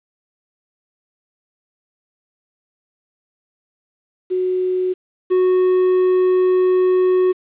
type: tone pair in turn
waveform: sine / triangle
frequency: 368.2 / 368.2 Hz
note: F#4 / F#4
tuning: -8 / -8 cents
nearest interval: unison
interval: 0 cents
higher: neither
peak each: -16 / -10 dBFS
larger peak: second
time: 4.3-4.94 / 5.3-7.33 s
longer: second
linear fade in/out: 20 ms
effects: resampled to 8000 Hz + 8-bit